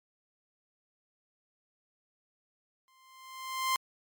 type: tone with exponential growth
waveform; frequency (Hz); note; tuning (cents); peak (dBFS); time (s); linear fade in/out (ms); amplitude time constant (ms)
sawtooth; 1046.5; C6; 0; -21; 2.88-3.76; 0; 190
effects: MP3 96 kbps